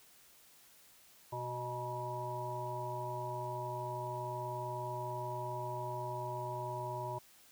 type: harmonic tone with a mistuned harmonic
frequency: 123.47 Hz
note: B2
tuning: in tune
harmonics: 1 / 3 / 5 / 7 / 8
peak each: -43 / -46 / -44 / -47 / -41 dBFS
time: 1.32-7.19 s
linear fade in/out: 10 ms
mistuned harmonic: 8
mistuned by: -41 cents
effects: white hiss -62 dBFS RMS until 7.51 s